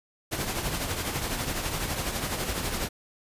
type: noise with tremolo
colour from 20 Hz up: pink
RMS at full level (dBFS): -28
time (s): 0.31-2.89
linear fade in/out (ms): 20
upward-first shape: triangle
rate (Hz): 12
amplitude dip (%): 55
effects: resampled to 32000 Hz